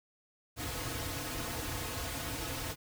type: noise with comb filter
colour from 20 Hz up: pink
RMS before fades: -38 dBFS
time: 0.56-2.76 s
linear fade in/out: 50 ms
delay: 5.1 ms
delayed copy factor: -1
effects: none